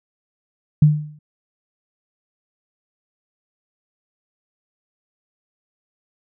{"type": "tone with exponential decay", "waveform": "sine", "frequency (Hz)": 150.6, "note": "D3", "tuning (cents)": 44, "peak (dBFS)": -5, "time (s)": [0.82, 1.19], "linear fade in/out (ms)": 5, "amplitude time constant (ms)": 79, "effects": []}